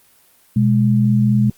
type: tone pair together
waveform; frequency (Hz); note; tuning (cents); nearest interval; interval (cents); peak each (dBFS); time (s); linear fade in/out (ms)
sine; 123.64 / 208.1; B2 / G#3; +2 / +4; major sixth; 902; -14; 0.56-1.5; 5
effects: white hiss -53 dBFS RMS until 1.57 s + Opus 32 kbps